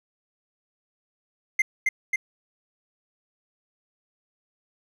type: tone with echo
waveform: triangle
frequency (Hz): 2093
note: C7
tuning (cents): 0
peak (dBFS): -15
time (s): 1.59-1.62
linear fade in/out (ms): 5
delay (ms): 270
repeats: 2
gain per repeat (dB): -2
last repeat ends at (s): 2.16
effects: none